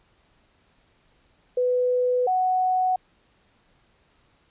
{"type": "tone pair in turn", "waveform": "sine", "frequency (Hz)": [497.8, 741.3], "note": ["B4", "F#5"], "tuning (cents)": [14, 3], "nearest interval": "perfect fifth", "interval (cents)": 689, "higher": "second", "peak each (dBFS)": -19, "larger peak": "neither", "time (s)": [[1.57, 2.27], [2.27, 2.96]], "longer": "first", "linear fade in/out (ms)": 5, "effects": ["pink hiss -63 dBFS RMS until 4.5 s", "resampled to 8000 Hz"]}